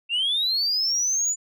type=linear sweep; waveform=sine; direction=up; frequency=2681 to 7040 Hz; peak=-19 dBFS; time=0.09-1.36 s; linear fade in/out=50 ms; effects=tanh soft clip ceiling -18 dBFS